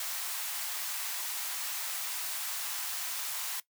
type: high-pass noise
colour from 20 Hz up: white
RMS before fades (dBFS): -36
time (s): 0-3.6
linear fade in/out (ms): 2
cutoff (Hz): 720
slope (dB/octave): 24
effects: noise-tail reverb RT60 0.1 s tail -18 dB re dry